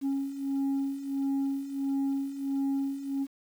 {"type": "beating tone pair", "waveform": "sine", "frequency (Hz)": [273.4, 274.9], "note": ["C#4", "C#4"], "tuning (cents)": [-24, -14], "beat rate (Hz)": 1.5, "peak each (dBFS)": [-31, -27], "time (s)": [0.01, 3.27], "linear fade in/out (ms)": 50, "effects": ["tanh soft clip ceiling -25 dBFS", "9-bit"]}